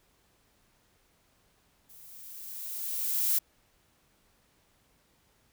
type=noise with level ramp; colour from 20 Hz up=violet; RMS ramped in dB=-53 to -25 dBFS; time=1.89-3.39 s; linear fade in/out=10 ms; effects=pink hiss -68 dBFS RMS until 5.52 s